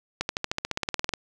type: accelerating click train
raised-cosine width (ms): 0.2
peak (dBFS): -9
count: 16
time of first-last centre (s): 0.21-1.137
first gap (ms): 81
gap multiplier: 0.96
effects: none